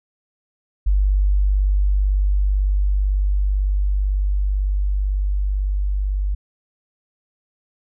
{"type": "tone with level ramp", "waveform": "sine", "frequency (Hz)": 49, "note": "G1", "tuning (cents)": 0, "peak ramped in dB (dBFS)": [-13, -18], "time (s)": [0.86, 6.35], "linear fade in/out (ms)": 10, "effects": []}